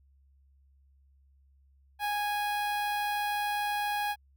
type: tone with notch filter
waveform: sawtooth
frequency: 827 Hz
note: G#5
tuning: 8 cents flat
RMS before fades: -31 dBFS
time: 1.99-4.16 s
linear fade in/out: 50 ms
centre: 6900 Hz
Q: 0.87
effects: added 68 Hz sine -60 dBFS peak until 4.36 s